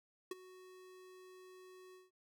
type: tone with ADSR envelope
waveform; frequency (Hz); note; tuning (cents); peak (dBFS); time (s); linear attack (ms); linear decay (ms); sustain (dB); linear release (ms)
square; 370; F#4; 0; -38; 0.31-2.11; 4; 22; -18; 170
effects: none